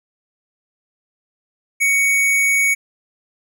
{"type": "tone", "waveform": "square", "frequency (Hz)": 2234, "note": "C#7", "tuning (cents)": 13, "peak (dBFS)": -14, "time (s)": [1.8, 2.75], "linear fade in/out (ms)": 20, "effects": []}